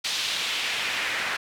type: noise with band-pass filter sweep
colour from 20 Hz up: pink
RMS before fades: -28 dBFS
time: 0.04-1.37 s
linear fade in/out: 10 ms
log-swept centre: 4000 to 1900 Hz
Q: 1.7
effects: none